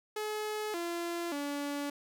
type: tone with pitch steps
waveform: sawtooth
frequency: 426.1 / 342.4 / 286.7 Hz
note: G#4 / F4 / D4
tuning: +44 / -34 / -42 cents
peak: -30 dBFS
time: 0.16-1.9 s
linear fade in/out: 5 ms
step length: 580 ms
effects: none